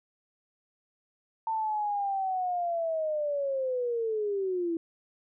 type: linear sweep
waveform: sine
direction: down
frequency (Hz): 899 to 326.5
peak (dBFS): -27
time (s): 1.47-4.77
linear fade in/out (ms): 2
effects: none